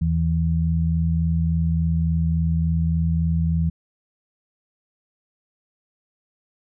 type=tone pair together; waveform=sine; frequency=80.5 / 164 Hz; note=E2 / E3; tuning=-41 / -9 cents; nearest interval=octave; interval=1232 cents; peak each=-21 / -20 dBFS; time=0.01-3.7 s; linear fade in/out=10 ms; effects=none